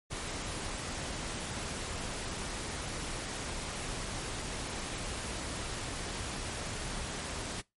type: noise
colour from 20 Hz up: pink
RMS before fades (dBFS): -38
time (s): 0.1-7.62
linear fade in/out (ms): 20
effects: noise-tail reverb RT60 0.2 s tail -22 dB re dry + MP3 48 kbps